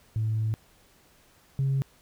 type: tone pair in turn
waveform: sine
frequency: 109.7 / 135.88 Hz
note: A2 / C#3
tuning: -5 / -34 cents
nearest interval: major third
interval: 371 cents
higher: second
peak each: -23 / -21 dBFS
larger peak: second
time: 0.16-0.54 / 1.59-1.82 s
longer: first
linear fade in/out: 0 ms
effects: tanh soft clip ceiling -20 dBFS + pink hiss -60 dBFS RMS until 2.01 s